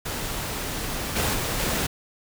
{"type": "noise with level steps", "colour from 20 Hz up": "pink", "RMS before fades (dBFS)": [-30, -24, -27, -25], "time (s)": [0.05, 1.87], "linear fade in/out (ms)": 10, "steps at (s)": [1.15, 1.33, 1.58], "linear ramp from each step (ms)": 20, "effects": []}